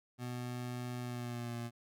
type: tone with pitch glide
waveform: 25% pulse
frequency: 123.4 to 118.24 Hz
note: B2 to A#2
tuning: -1 to +25 cents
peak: -35 dBFS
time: 0.18-1.71 s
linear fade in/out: 50 ms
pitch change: -74 cents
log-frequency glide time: 1.01-1.57 s
effects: none